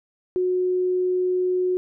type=tone; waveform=sine; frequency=365.3 Hz; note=F#4; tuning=22 cents flat; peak=-19 dBFS; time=0.36-1.77 s; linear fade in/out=0 ms; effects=none